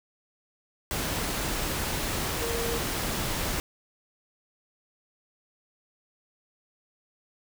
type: tone in noise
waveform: sine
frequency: 465.4 Hz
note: A#4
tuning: 3 cents flat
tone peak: -31 dBFS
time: 2.42-2.78 s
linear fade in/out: 0 ms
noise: pink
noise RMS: -30 dBFS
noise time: 0.91-3.6 s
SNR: -4 dB
effects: none